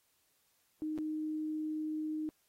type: tone with dropouts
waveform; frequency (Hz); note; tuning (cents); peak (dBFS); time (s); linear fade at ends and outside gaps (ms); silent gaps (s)
sine; 309.5; D#4; -9; -34; 0.82-2.29; 0; 0.978-0.986
effects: white hiss -74 dBFS RMS until 2.48 s + AAC 48 kbps